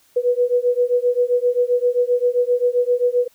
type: beating tone pair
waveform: sine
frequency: 486.5 / 494.1 Hz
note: B4 / B4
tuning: -26 / +1 cents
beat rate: 7.6 Hz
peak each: -18 dBFS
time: 0.16-3.28 s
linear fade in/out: 10 ms
effects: white hiss -57 dBFS RMS until 3.34 s